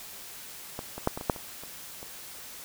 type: clicks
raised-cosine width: 1 ms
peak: -20 / -23 / -9 / -20 / -23 / -8 / -27 / -29 / -29 dBFS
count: 9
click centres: 0.791 / 0.98 / 1.074 / 1.175 / 1.211 / 1.298 / 1.362 / 1.636 / 2.029 s
effects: white hiss -44 dBFS RMS until 2.64 s